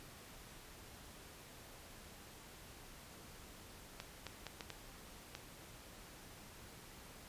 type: clicks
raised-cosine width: 0.2 ms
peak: -27 dBFS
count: 6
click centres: 4.001 / 4.267 / 4.467 / 4.608 / 4.703 / 5.351 s
effects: pink hiss -56 dBFS RMS until 7.28 s + resampled to 32000 Hz